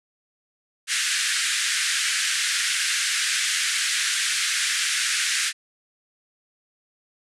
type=band-pass noise; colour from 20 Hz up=pink; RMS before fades=-24 dBFS; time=0.87-5.53 s; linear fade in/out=50 ms; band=1500 to 10000 Hz; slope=48 dB/octave; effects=none

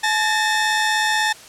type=tone pair together; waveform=sawtooth; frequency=859 / 1814.4 Hz; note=A5 / A#6; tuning=-42 / -47 cents; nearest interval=octave + minor second; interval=1295 cents; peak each=-16 dBFS; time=0.03-1.33 s; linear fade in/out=10 ms; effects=white hiss -42 dBFS RMS until 1.48 s + low-pass 9000 Hz 12 dB/octave

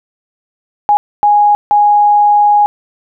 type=tone bursts at uneven times; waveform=sine; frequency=828 Hz; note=G#5; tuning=5 cents flat; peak=-5 dBFS; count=3; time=0.89-0.97 / 1.23-1.55 / 1.71-2.66 s; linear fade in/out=0 ms; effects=none

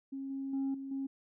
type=tone with level steps; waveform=sine; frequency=271.3 Hz; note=C#4; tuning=37 cents flat; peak=-37 / -35 / -29 / -39 / -33 dBFS; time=0.12-1.07 s; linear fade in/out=10 ms; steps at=0.3 / 0.53 / 0.74 / 0.91 s; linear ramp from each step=5 ms; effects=tanh soft clip ceiling -29 dBFS

